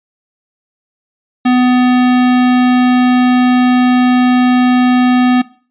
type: tone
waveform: square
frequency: 250 Hz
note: B3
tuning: 21 cents sharp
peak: -8 dBFS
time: 1.45-5.42 s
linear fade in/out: 10 ms
effects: noise-tail reverb RT60 0.4 s tail -19 dB re dry + resampled to 8000 Hz